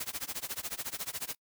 white noise with tremolo, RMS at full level -35 dBFS, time 0-1.35 s, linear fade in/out 5 ms, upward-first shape sine, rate 14 Hz, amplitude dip 95%, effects noise-tail reverb RT60 0.1 s tail -26 dB re dry

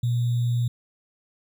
sine tone with sample-and-hold, 120 Hz, B2, 49 cents flat, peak -20 dBFS, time 0.03-0.68 s, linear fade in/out 5 ms, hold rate 3675 Hz, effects none

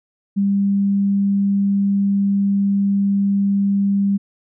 sine tone, 198.9 Hz, G3, 25 cents sharp, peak -14 dBFS, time 0.36-4.18 s, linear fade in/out 20 ms, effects none

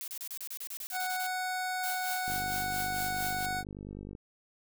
blue noise bursts, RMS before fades -40 dBFS, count 13, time 0.01-1.266 s, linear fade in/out 0 ms, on 68 ms, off 31 ms
25% pulse tone, 740 Hz, F#5, in tune, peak -28 dBFS, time 0.91-3.64 s, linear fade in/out 50 ms
blue noise with tremolo, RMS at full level -37 dBFS, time 1.83-3.46 s, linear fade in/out 5 ms, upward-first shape sine, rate 4.4 Hz, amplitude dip 70%
click train, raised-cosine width 3 ms, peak -30 dBFS, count 94, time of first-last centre 2.28-4.151 s, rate 49.7 Hz
effects none

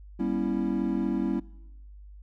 triangle chord, C# half-diminished seventh, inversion second, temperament equal with one note detuned, 196 / 240.6 / 277.2 / 329.6 Hz, G3 / B3 / C#4 / E4, 0 / -45 / 0 / 0 cents, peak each -29 dBFS, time 0.19-1.4 s, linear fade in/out 10 ms, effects noise-tail reverb RT60 1.0 s tail -23 dB re dry + added 50 Hz sine -44 dBFS peak until 2.22 s

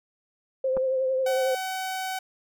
sine tone with vibrato, 523.3 Hz, C5, in tune, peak -22 dBFS, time 0.64-1.55 s, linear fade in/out 5 ms, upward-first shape triangle, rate 11 Hz, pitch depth 36 cents each way
clicks, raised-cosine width 1 ms, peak -20 dBFS, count 2, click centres 0.768 / 0.773 s
sawtooth tone, 755 Hz, F#5, 35 cents sharp, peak -25 dBFS, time 1.26-2.19 s, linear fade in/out 5 ms
effects none

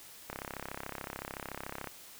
click train, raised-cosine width 0.5 ms, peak -23 dBFS, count 54, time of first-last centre 0.3-1.873 s, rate 33.7 Hz, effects white hiss -52 dBFS RMS until 2.19 s

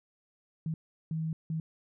sine tone bursts at uneven times, 160 Hz, D#3, 49 cents sharp, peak -30 dBFS, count 3, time 0.66-0.74 / 1.11-1.33 / 1.5-1.6 s, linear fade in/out 2 ms, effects none

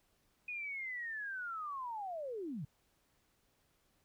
sine linear sweep, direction down, 2489 to 123.8 Hz, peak -39 dBFS, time 0.48-2.65 s, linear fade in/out 5 ms, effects pink hiss -75 dBFS RMS until 4.04 s

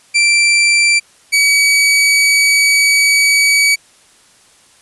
sawtooth tone pair in turn, 2349 / 2274 Hz, D7 / C#7, 0 / +44 cents, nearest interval minor second, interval 56 cents, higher first, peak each -5 dBFS, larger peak neither, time 0.14-1 / 1.32-3.76 s, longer second, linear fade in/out 20 ms, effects white hiss -48 dBFS RMS until 4.81 s + resampled to 24000 Hz

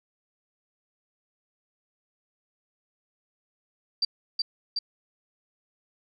sine tone with echo, 4684 Hz, D8, 5 cents flat, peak -21 dBFS, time 4.02-4.05 s, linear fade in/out 5 ms, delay 370 ms, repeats 2, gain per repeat -2 dB, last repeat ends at 4.79 s, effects none

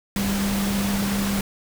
sine tone in noise, 199.1 Hz, G3, 27 cents sharp, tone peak -22 dBFS, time 0.16-1.41 s, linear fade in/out 2 ms, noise pink, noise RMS -28 dBFS, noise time 0.16-1.41 s, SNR +3 dB, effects none

